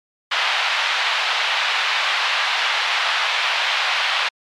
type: band-pass noise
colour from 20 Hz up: white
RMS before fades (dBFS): -20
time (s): 0.31-4.29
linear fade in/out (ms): 10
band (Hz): 730 to 3600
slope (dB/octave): 24
effects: MP3 96 kbps